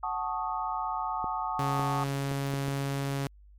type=chord; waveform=sine; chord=D# half-diminished seventh; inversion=first; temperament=equal; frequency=740 / 880 / 1108.7 / 1244.5 Hz; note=F#5 / A5 / C#6 / D#6; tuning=0 / 0 / 0 / 0 cents; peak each=-35 / -33 / -36 / -35 dBFS; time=0.03-2.04 s; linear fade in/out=5 ms
type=clicks; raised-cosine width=2 ms; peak=-25 dBFS; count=5; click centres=1.243 / 1.795 / 2.315 / 2.538 / 2.682 s
type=tone; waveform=sawtooth; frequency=138.59 Hz; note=C#3; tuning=in tune; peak=-25 dBFS; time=1.59-3.27 s; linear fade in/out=2 ms
effects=added 50 Hz sine -51 dBFS peak until 3.58 s + MP3 96 kbps